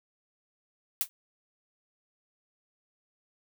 blue noise with exponential decay, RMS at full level -23 dBFS, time 1.01-1.09 s, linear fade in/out 0 ms, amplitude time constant 16 ms, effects none

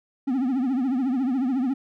triangle tone with vibrato, 258.9 Hz, C4, 18 cents flat, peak -19 dBFS, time 0.27-1.74 s, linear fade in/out 10 ms, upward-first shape triangle, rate 14 Hz, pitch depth 160 cents each way, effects none

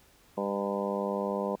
harmonic tone, 100 Hz, G2, 35 cents sharp, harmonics 2 / 3 / 4 / 5 / 6 / 7 / 8 / 9 / 10, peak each -34 / -42 / -36 / -34 / -35 / -44 / -42 / -40 / -39 dBFS, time 0.37-1.56 s, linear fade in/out 10 ms, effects pink hiss -61 dBFS RMS until 1.6 s

